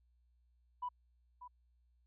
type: tone with echo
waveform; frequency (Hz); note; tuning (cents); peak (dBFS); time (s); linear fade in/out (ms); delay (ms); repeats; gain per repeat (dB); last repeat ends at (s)
sine; 987.8; B5; 0; -36; 0.82-0.89; 10; 590; 1; -12; 1.48
effects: tanh soft clip ceiling -32 dBFS + added 60 Hz sine -69 dBFS peak until 2.06 s